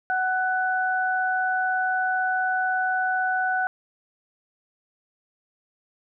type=tone pair together; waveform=sine; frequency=746 / 1491 Hz; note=F#5 / F#6; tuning=+14 / +13 cents; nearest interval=octave; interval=1199 cents; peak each=-24 dBFS; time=0.1-3.67 s; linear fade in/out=0 ms; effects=none